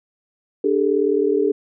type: chord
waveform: sine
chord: D suspended fourth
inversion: none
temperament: equal with one note detuned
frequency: 293.7 / 400.7 / 440 Hz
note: D4 / G4 / A4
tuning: 0 / +38 / 0 cents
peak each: -22 / -18 / -20 dBFS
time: 0.64-1.52 s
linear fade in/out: 5 ms
effects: none